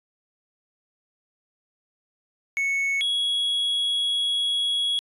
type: tone pair in turn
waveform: triangle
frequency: 2209 / 3336 Hz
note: C#7 / G#7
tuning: -7 / +7 cents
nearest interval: perfect fifth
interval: 714 cents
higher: second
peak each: -20 dBFS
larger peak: neither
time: 2.57-3.01 / 3.01-4.99 s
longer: second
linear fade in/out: 0 ms
effects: resampled to 24000 Hz